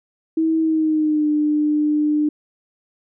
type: tone with pitch glide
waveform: sine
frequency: 321.5 to 300 Hz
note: E4 to D4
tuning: -43 to +37 cents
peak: -15 dBFS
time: 0.37-2.29 s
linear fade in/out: 5 ms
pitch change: -120 cents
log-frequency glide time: 0.6-1.28 s
effects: none